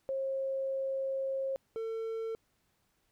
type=tone pair in turn; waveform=sine / triangle; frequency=537 / 450 Hz; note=C5 / A4; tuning=+45 / +39 cents; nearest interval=minor third; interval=306 cents; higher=first; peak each=-31 / -32 dBFS; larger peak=first; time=0.09-1.56 / 1.76-2.35 s; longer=first; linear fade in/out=0 ms; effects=pink hiss -75 dBFS RMS until 3.11 s